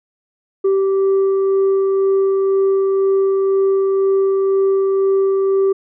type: tone with frequency modulation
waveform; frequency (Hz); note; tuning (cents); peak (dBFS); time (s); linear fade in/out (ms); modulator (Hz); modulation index
sine; 388.5; G4; -16; -12; 0.64-5.73; 10; 779; 0.23
effects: none